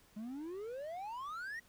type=exponential sweep; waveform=triangle; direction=up; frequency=204.8 to 1934 Hz; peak=-39 dBFS; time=0.16-1.6 s; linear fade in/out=10 ms; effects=pink hiss -66 dBFS RMS until 1.68 s